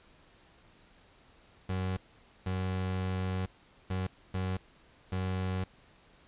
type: tone bursts at uneven times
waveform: 30% pulse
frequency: 93.2 Hz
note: F#2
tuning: 13 cents sharp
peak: -28 dBFS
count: 5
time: 1.69-1.97 / 2.46-3.46 / 3.9-4.07 / 4.34-4.57 / 5.12-5.64 s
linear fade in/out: 5 ms
effects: pink hiss -61 dBFS RMS until 6.27 s + resampled to 8000 Hz